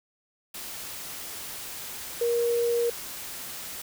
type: tone in noise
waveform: sine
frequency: 472.3 Hz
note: A#4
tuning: 23 cents sharp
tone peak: -22 dBFS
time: 2.21-2.9 s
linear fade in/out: 5 ms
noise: white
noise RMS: -38 dBFS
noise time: 0.54-3.82 s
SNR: +13 dB
effects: none